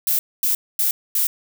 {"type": "noise bursts", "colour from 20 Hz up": "violet", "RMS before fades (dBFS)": -19, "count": 4, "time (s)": [0.07, 1.27], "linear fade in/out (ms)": 2, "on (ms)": 120, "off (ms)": 240, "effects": []}